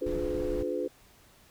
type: chord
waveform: sine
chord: D diminished seventh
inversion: none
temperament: just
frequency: 293.7 / 352.4 / 422.9 / 507.5 Hz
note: D4 / F4 / Ab4 / Cb5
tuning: 0 / +16 / +31 / +47 cents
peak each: -36 / -34 / -35 / -33 dBFS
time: 0.01-0.88 s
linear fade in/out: 10 ms
type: noise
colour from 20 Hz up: brown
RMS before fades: -37 dBFS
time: 0.06-0.63 s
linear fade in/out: 5 ms
effects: pink hiss -59 dBFS RMS until 1.5 s